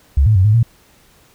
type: tone with pitch steps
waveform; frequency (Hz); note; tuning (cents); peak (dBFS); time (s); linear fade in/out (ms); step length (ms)
sine; 69.3 / 108.3 / 93.3 / 106.4 / 116.1; C#2 / A2 / F#2 / G#2 / A#2; 0 / -27 / +15 / +42 / -7; -8; 0.17-0.63; 5; 92
effects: pink hiss -51 dBFS RMS until 1.34 s